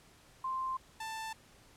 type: tone pair in turn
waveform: sine / sawtooth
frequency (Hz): 1046.5 / 885.7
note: C6 / A5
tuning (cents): 0 / +11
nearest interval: minor third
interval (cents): 289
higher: first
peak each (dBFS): -33 / -35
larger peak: first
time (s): 0.44-0.77 / 1-1.33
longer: neither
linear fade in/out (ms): 5
effects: pink hiss -61 dBFS RMS until 1.76 s + low-pass 11000 Hz 12 dB/octave